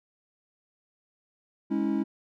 triangle chord, C# minor, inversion second, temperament equal with one note detuned, 207.7 / 277.2 / 324 Hz, G#3 / C#4 / E4, 0 / 0 / -30 cents, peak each -27 dBFS, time 1.7-2.04 s, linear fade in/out 20 ms, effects none

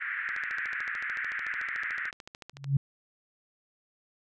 white band-pass noise, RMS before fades -34 dBFS, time 0-2.11 s, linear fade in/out 20 ms, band 1500 to 2000 Hz, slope 48 dB/octave
click train, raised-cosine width 0.2 ms, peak -26 dBFS, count 33, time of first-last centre 0.29-2.643 s, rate 13.6 Hz
sine tone with exponential growth, 138.59 Hz, C#3, in tune, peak -18 dBFS, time 2.53-2.77 s, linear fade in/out 5 ms, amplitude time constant 51 ms
effects none

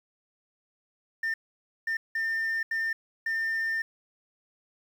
sine tone bursts at uneven times, 1804 Hz, A6, 43 cents sharp, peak -24 dBFS, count 5, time 1.23-1.34 / 1.87-1.97 / 2.15-2.63 / 2.71-2.93 / 3.26-3.82 s, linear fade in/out 5 ms, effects tanh soft clip ceiling -25 dBFS + 9-bit

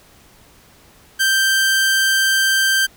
sawtooth tone, 1568 Hz, G6, in tune, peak -10 dBFS, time 1.19-2.87 s, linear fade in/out 20 ms, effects pink hiss -49 dBFS RMS until 2.96 s

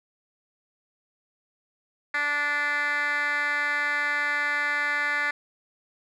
10% pulse tone with band-pass filter, 291.6 Hz, D4, 12 cents flat, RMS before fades -26 dBFS, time 2.14-5.31 s, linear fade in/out 5 ms, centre 1900 Hz, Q 4.1, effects none

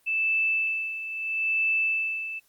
sine tone with tremolo, 2637 Hz, E7, in tune, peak -21 dBFS, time 0.06-2.4 s, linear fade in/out 20 ms, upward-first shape sine, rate 0.76 Hz, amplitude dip 70%, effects white hiss -65 dBFS RMS until 2.48 s + Opus 32 kbps

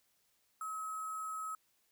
sine tone with sample-and-hold, 1282 Hz, E6, 49 cents flat, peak -38 dBFS, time 0.61-1.55 s, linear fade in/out 2 ms, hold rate 8820 Hz, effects white hiss -75 dBFS RMS until 1.91 s

